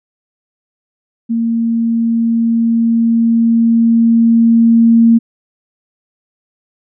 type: tone with level ramp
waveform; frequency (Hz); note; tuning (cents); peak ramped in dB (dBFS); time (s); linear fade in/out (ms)
sine; 230; A#3; -23; -12 to -4; 1.29-5.19; 20
effects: none